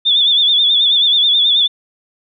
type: tone with vibrato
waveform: sine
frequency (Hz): 3501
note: A7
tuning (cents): -9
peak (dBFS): -9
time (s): 0.05-1.68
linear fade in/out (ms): 20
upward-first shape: sine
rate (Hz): 9.3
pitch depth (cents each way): 73
effects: none